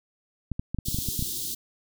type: clicks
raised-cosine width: 5 ms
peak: -17 dBFS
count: 10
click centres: 0.517 / 0.595 / 0.746 / 0.787 / 0.885 / 0.945 / 0.987 / 1.087 / 1.193 / 1.225 s
type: band-stop noise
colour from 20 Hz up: white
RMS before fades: -32 dBFS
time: 0.85-1.55 s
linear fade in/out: 10 ms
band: 380 to 3300 Hz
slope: 48 dB/octave
effects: none